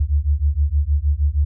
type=beating tone pair; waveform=sine; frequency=69.8 / 76.2 Hz; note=C#2 / D#2; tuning=+13 / -36 cents; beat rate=6.4 Hz; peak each=-18 dBFS; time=0-1.45 s; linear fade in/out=10 ms; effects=none